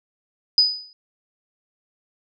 sine tone with exponential decay, 4978 Hz, D#8, in tune, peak -9 dBFS, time 0.58-0.93 s, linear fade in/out 1 ms, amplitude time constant 74 ms, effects none

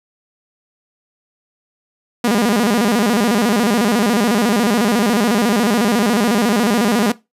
sawtooth tone with vibrato, 220.9 Hz, A3, 7 cents sharp, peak -9 dBFS, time 2.24-7.12 s, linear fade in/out 5 ms, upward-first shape square, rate 14 Hz, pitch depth 150 cents each way, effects noise-tail reverb RT60 0.2 s tail -18 dB re dry + resampled to 32000 Hz

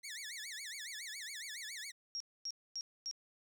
15% pulse tone with vibrato, 1961 Hz, B6, 13 cents flat, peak -37 dBFS, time 0.03-1.92 s, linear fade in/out 20 ms, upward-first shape sine, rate 7.2 Hz, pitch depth 260 cents each way
sine tone bursts, 5588 Hz, F8, in tune, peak -38 dBFS, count 4, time 2.15-3.112 s, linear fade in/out 0 ms, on 53 ms, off 250 ms
effects 13-bit

